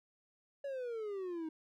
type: exponential sweep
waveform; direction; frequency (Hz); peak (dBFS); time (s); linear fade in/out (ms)
triangle; down; 569 to 311.1; -36; 0.64-1.49; 5
effects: none